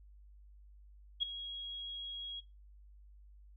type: tone with ADSR envelope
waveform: sine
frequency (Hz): 3302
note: G#7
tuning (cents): -11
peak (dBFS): -27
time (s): 1.2-2.41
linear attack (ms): 28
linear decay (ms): 7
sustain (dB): -13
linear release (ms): 20
effects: noise-tail reverb RT60 0.2 s tail -18 dB re dry + added 50 Hz sine -55 dBFS peak until 3.56 s